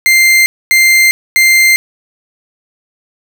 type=tone bursts; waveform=40% pulse; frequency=2093 Hz; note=C7; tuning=in tune; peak=-4 dBFS; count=3; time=0.06-1.76 s; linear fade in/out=0 ms; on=400 ms; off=250 ms; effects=none